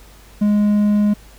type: tone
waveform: triangle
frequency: 207.7 Hz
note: G#3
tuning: in tune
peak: -10 dBFS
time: 0.41-1.14 s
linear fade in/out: 10 ms
effects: added 50 Hz sine -43 dBFS peak until 1.38 s + pink hiss -47 dBFS RMS until 1.38 s